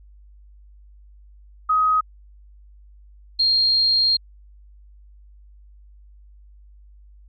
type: tone pair in turn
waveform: sine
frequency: 1260 / 4221 Hz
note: D#6 / C8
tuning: +21 / +14 cents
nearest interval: octave + major sixth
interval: 2093 cents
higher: second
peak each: -15 dBFS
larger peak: neither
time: 1.69-2.01 / 3.39-4.17 s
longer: second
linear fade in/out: 10 ms
effects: added 50 Hz sine -45 dBFS peak until 7.28 s